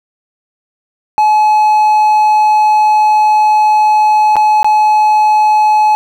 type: tone with dropouts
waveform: triangle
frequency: 853 Hz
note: G#5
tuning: 46 cents sharp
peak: -4 dBFS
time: 1.18-5.95 s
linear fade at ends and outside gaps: 0 ms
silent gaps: 4.357-4.366 / 4.63-4.645 s
effects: none